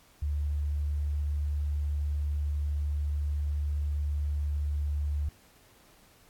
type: tone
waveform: sine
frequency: 73.3 Hz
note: D2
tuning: 3 cents flat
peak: -27 dBFS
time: 0.22-5.29 s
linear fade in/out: 5 ms
effects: pink hiss -60 dBFS RMS until 6.29 s + AAC 64 kbps